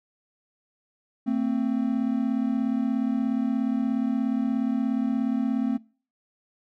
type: tone pair together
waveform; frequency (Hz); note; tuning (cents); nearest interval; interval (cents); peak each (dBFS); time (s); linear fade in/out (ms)
triangle; 225.4 / 262.3; A3 / C4; +42 / +4; minor third; 262; -23; 1.26-5.78; 20
effects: noise-tail reverb RT60 0.4 s tail -23 dB re dry